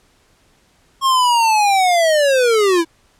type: linear sweep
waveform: square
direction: down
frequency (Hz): 1087 to 319.7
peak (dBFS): -12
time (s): 1.01-2.85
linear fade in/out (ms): 50
effects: pink hiss -56 dBFS RMS until 3.19 s + low-pass 10000 Hz 12 dB/octave